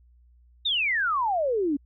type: exponential sweep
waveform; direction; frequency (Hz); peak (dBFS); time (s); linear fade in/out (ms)
sine; down; 3800 to 270; -22; 0.65-1.77; 10
effects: added 60 Hz sine -54 dBFS peak until 1.85 s